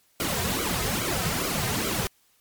pink noise with flanger, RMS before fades -27 dBFS, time 0.2-2.07 s, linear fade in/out 0 ms, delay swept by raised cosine 1.1 to 3.6 ms, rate 2.4 Hz, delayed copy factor -0.8, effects white hiss -64 dBFS RMS until 2.4 s + MP3 96 kbps

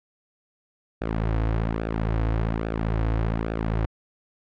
sawtooth tone with flanger, 55.2 Hz, A1, 6 cents sharp, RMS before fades -25 dBFS, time 1.01-3.86 s, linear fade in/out 10 ms, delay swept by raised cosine 0.96 to 5.16 ms, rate 1.2 Hz, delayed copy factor -0.65, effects low-pass 2000 Hz 12 dB/octave

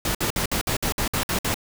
pink noise bursts, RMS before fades -24 dBFS, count 10, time 0.05-1.543 s, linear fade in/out 2 ms, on 98 ms, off 57 ms, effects none

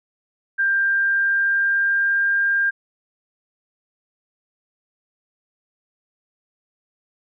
sine tone with pitch glide, 1588 to 1600.9 Hz, G6 to G6, +22 to +36 cents, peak -16 dBFS, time 0.58-2.71 s, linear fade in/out 20 ms, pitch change +14 cents, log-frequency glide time 0.7-2.45 s, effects none

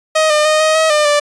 sawtooth tone with pitch steps, 628 / 604 / 618 / 627 / 637 / 601 / 587 Hz, D#5 / D5 / D#5 / D#5 / D#5 / D5 / D5, +16 / +48 / -12 / +13 / +41 / +40 / -1 cents, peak -6 dBFS, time 0.15-1.2 s, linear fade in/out 10 ms, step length 150 ms, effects resampled to 22050 Hz

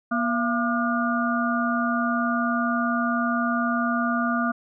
harmonic tone with a mistuned harmonic, 239.6 Hz, A#3, 48 cents sharp, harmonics 1 / 3 / 5 / 6, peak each -24 / -29 / -27 / -28 dBFS, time 0.11-4.52 s, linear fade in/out 10 ms, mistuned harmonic 3, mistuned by -96 cents, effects none

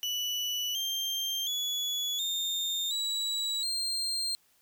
35% pulse tone with pitch steps, 2960 / 3172 / 3400 / 3644 / 3906 / 4186 Hz, F#7 / G7 / G#7 / A#7 / B7 / C8, 0 / +20 / +40 / -40 / -20 / 0 cents, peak -28 dBFS, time 0.03-4.35 s, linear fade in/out 0 ms, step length 720 ms, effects white hiss -67 dBFS RMS until 4.61 s

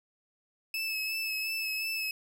30% pulse tone with vibrato, 2606 Hz, E7, 20 cents flat, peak -28 dBFS, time 0.74-2.11 s, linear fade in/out 2 ms, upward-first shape sine, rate 2.8 Hz, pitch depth 25 cents each way, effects none

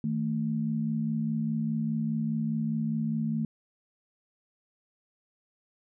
sine tone pair together, 157.6 / 222.5 Hz, D#3 / A3, +23 / +20 cents, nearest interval tritone, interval 597 cents, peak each -31 / -28 dBFS, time 0.04-3.45 s, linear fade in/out 2 ms, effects none

